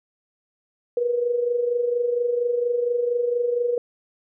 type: tone with amplitude modulation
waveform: sine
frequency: 482.1 Hz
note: B4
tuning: 42 cents flat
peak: -17 dBFS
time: 0.97-3.78 s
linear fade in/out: 2 ms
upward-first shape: sine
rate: 24.3 Hz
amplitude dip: 60%
effects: none